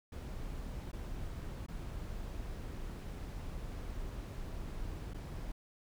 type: noise with dropouts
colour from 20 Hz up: brown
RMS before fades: -42 dBFS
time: 0.12-5.52 s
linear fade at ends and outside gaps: 5 ms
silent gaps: 0.917-0.93 / 1.664-1.683 / 5.136-5.143 s
effects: none